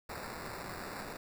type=noise with sample-and-hold; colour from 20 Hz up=violet; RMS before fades=-43 dBFS; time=0.09-1.17 s; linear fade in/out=5 ms; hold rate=3150 Hz; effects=none